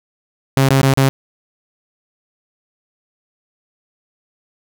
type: tone with dropouts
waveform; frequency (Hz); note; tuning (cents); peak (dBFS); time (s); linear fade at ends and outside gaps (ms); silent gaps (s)
sawtooth; 135.1; C#3; -44; -6; 0.57-1.09; 0; 0.688-0.706 / 0.816-0.83 / 0.937-0.974
effects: none